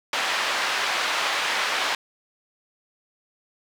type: band-pass noise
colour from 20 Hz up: pink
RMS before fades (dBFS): -25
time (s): 0.13-1.95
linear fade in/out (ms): 2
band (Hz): 940 to 4000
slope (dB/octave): 12
effects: none